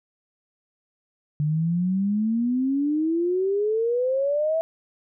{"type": "exponential sweep", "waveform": "sine", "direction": "up", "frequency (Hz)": [146.83, 659.3], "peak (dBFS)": -20, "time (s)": [1.4, 4.61], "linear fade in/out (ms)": 0, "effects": []}